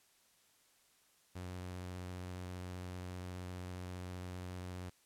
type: tone with vibrato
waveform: sawtooth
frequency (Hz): 90.7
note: F#2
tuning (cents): -34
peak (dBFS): -39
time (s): 1.35-4.9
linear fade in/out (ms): 10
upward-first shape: square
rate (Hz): 15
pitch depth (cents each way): 13
effects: white hiss -70 dBFS RMS until 5.05 s + low-pass 12000 Hz 12 dB/octave